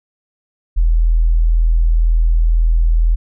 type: tone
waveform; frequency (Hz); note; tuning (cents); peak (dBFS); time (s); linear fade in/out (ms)
sine; 41; E1; -9; -9; 0.76-3.16; 20
effects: none